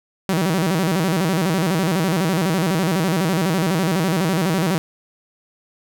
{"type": "tone with vibrato", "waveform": "sawtooth", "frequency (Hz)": 174.9, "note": "F3", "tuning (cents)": 3, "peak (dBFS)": -13, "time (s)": [0.29, 4.78], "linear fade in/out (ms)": 0, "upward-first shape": "square", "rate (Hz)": 12, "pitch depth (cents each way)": 160, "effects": []}